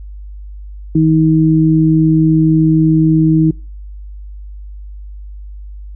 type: tone pair together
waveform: sine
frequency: 160 / 316.4 Hz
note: D#3 / D#4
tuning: +49 / +29 cents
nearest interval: octave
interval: 1180 cents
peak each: -10 dBFS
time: 0.95-3.51 s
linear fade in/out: 5 ms
effects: noise-tail reverb RT60 0.4 s tail -25 dB re dry + added 50 Hz sine -27 dBFS peak until 5.95 s

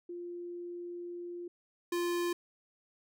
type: tone pair in turn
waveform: sine / square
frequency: 349.3 / 348.1 Hz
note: F4 / F4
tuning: 0 / -6 cents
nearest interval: unison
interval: 6 cents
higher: first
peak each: -39 / -31 dBFS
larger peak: second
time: 0.09-1.48 / 1.92-2.33 s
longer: first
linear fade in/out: 5 ms
effects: none

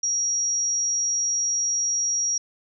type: tone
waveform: sine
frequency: 5680 Hz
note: F8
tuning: 28 cents sharp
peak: -21 dBFS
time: 0.03-2.38 s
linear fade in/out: 5 ms
effects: none

